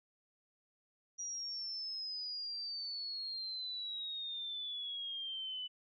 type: exponential sweep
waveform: sine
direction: down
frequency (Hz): 5780 to 2983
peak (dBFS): -39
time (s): 1.18-5.68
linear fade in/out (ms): 20
effects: none